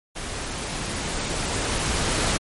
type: noise with level ramp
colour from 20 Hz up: pink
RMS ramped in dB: -32 to -22 dBFS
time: 0.15-2.38 s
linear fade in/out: 20 ms
effects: MP3 48 kbps